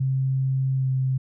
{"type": "tone with pitch glide", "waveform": "sine", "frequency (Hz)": [132.9, 131.22], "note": ["C3", "C3"], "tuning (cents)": [27, 5], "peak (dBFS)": -20, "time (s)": [0, 1.18], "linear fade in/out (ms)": 10, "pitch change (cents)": -22, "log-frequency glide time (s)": [0.75, 0.89], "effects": []}